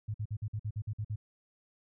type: tone bursts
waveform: sine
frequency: 106.4 Hz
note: G#2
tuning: 42 cents sharp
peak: -32 dBFS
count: 10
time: 0.08-1.16 s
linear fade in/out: 10 ms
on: 63 ms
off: 50 ms
effects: none